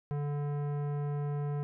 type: tone with tanh clipping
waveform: sine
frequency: 145.2 Hz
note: D3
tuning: 19 cents flat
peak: -33 dBFS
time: 0.11-1.63 s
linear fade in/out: 0 ms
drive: 16 dB
effects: none